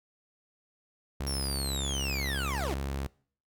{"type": "tone", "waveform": "sawtooth", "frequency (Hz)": 68.5, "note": "C#2", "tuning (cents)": -20, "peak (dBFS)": -28, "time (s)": [1.2, 3.07], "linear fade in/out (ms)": 5}
{"type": "linear sweep", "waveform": "25% pulse", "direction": "down", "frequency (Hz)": [5588, 270], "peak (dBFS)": -29, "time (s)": [1.27, 2.74], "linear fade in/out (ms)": 0}
{"effects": ["noise-tail reverb RT60 0.5 s tail -23 dB re dry"]}